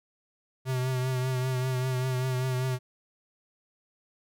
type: tone with vibrato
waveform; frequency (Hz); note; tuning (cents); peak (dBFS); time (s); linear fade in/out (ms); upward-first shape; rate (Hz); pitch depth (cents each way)
square; 128.6; C3; -30; -27; 0.65-2.79; 50; triangle; 5.1; 40
effects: none